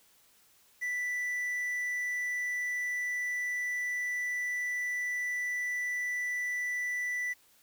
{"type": "tone with quantisation", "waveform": "triangle", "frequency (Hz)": 1975.5, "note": "B6", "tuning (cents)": 0, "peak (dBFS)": -29, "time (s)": [0.81, 7.34], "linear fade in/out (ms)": 20, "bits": 9, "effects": ["white hiss -64 dBFS RMS until 7.62 s"]}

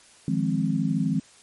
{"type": "chord", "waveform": "sine", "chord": "F minor seventh", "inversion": "third", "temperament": "equal", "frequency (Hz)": [155.56, 174.61, 207.7, 261.6], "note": ["Eb3", "F3", "Ab3", "C4"], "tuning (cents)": [0, 0, 0, 0], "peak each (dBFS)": -27, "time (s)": [0.28, 1.2], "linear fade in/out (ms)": 2, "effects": ["white hiss -53 dBFS RMS until 1.42 s", "MP3 48 kbps"]}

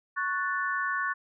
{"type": "chord", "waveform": "sine", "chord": "F# minor", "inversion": "second", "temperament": "equal", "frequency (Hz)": [1108.7, 1480, 1760], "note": ["C#6", "F#6", "A6"], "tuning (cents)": [0, 0, 0], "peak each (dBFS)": [-31, -31, -32], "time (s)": [0.16, 1.14], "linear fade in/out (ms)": 20, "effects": []}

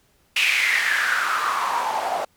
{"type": "noise with band-pass filter sweep", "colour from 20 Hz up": "white", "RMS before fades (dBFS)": -22, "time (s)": [0.36, 2.25], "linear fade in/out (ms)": 5, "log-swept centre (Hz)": [2600, 680], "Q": 5.6, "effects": ["pink hiss -62 dBFS RMS until 2.36 s"]}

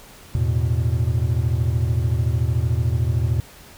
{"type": "chord", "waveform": "triangle", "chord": "E suspended fourth", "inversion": "none", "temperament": "equal", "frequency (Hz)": [82.41, 110, 123.47], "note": ["E2", "A2", "B2"], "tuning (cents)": [0, 0, 0], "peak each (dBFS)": -20, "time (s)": [0.35, 3.4], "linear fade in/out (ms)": 0, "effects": ["pink hiss -45 dBFS RMS until 3.77 s"]}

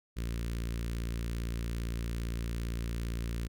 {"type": "tone with notch filter", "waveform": "sawtooth", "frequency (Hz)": 57.6, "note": "A#1", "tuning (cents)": -20, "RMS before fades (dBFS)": -35, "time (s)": [0.16, 3.48], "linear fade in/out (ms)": 20, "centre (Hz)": 780, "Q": 0.61, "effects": []}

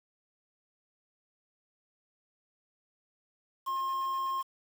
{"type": "tone with quantisation", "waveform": "triangle", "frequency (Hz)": 1067, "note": "C6", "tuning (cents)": 34, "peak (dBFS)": -28, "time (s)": [3.66, 4.43], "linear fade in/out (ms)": 20, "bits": 8, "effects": []}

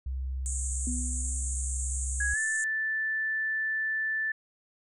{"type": "tone", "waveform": "sine", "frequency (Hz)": 65.41, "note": "C2", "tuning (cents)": 0, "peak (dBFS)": -30, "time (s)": [0.06, 2.34], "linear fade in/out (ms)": 5}
{"type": "band-pass noise", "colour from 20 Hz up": "pink", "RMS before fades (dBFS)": -36, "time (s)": [0.46, 2.64], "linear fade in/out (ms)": 0, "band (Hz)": [6800, 9200], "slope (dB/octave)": 96}
{"type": "tone with exponential decay", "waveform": "sine", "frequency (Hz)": 246.5, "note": "B3", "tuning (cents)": -3, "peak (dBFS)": -31, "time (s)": [0.87, 1.75], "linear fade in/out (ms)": 2, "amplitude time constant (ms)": 190}
{"type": "tone with pitch glide", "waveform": "sine", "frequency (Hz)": [1661.2, 1760], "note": ["G#6", "A6"], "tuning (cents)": [0, 0], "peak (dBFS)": -27, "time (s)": [2.2, 4.32], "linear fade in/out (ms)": 5, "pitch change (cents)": 100, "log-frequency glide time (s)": [2.32, 2.38]}
{"effects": []}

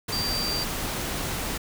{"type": "tone in noise", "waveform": "sine", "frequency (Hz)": 4699, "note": "D8", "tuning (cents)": 0, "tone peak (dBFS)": -27, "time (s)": [0.12, 0.64], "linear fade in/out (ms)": 10, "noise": "pink", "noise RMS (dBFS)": -30, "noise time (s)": [0.08, 1.58], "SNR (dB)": 0, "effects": []}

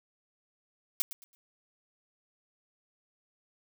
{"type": "noise with echo", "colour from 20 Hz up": "blue", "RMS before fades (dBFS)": -28, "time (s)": [1, 1.02], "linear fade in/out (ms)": 0, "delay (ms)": 110, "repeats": 3, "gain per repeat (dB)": -12, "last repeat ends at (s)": 1.35, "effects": []}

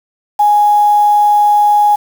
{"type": "tone with quantisation", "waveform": "sine", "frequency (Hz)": 830.6, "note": "G#5", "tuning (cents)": 0, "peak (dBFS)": -6, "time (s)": [0.39, 1.96], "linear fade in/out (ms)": 10, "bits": 5, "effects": []}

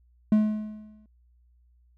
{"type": "tone with exponential decay", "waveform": "triangle", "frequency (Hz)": 213.8, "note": "A3", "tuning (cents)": -49, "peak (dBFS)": -13, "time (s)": [0.32, 1.06], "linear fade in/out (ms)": 2, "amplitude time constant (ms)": 160, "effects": ["added 60 Hz sine -58 dBFS peak until 1.97 s"]}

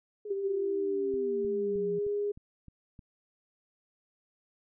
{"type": "exponential sweep", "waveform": "sine", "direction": "down", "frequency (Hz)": [423, 170.2], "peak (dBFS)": -37, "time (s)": [0.25, 1.99], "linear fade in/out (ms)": 5}
{"type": "tone with pitch glide", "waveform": "sine", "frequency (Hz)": [394.2, 410.2], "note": ["G4", "G#4"], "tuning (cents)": [10, -21], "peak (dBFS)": -28, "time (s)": [0.3, 2.32], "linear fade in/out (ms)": 10, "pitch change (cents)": 69, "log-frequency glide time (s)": [0.98, 2.03]}
{"type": "click train", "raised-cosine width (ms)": 5, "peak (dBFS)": -37, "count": 7, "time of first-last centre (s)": [1.14, 2.992], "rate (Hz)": 3.24}
{"effects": []}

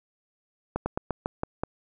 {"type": "slowing click train", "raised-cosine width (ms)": 1, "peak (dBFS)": -13, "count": 7, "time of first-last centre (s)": [0.76, 1.635], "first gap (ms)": 100, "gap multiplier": 1.15, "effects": []}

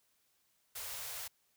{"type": "band-stop noise", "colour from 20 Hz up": "white", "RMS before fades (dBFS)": -43, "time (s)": [0.75, 1.28], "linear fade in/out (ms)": 10, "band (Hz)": [130, 450], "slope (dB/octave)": 48, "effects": ["white hiss -75 dBFS RMS until 1.56 s"]}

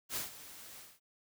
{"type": "noise with ADSR envelope", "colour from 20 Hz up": "white", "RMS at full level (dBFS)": -36, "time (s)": [0.09, 1], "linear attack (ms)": 67, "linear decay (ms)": 140, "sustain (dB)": -15, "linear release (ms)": 220, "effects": []}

